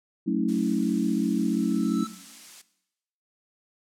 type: chord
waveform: sine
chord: F# minor seventh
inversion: none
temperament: equal with one note detuned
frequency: 185 / 220 / 277.2 / 323 Hz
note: F#3 / A3 / C#4 / E4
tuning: 0 / 0 / 0 / -35 cents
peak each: -28 dBFS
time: 0.26-2.05 s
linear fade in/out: 20 ms
type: noise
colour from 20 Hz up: blue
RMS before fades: -41 dBFS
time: 0.48-2.62 s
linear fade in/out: 10 ms
type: tone with exponential growth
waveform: square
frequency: 1318.5 Hz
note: E6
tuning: in tune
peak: -34 dBFS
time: 1.38-2.07 s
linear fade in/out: 5 ms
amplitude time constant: 150 ms
effects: noise-tail reverb RT60 0.9 s tail -17 dB re dry + low-pass 8000 Hz 12 dB/octave